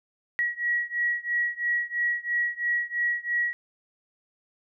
sine beating tone pair, 1914 / 1917 Hz, A#6 / A#6, +45 / +48 cents, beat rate 3 Hz, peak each -27 / -28 dBFS, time 0.39-3.53 s, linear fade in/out 0 ms, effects none

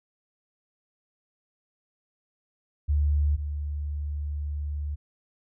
sine tone pair in turn, 73.42 / 73.42 Hz, D2 / D2, 0 / 0 cents, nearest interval unison, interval 0 cents, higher neither, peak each -20 / -28 dBFS, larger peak first, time 2.88-3.37 / 3.37-4.96 s, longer second, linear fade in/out 20 ms, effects none

